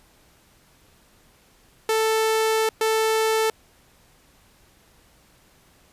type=tone bursts at uneven times; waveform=sawtooth; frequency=441.3 Hz; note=A4; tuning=5 cents sharp; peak=-15 dBFS; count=2; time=1.89-2.69 / 2.81-3.5 s; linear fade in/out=2 ms; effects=pink hiss -57 dBFS RMS until 5.92 s + resampled to 32000 Hz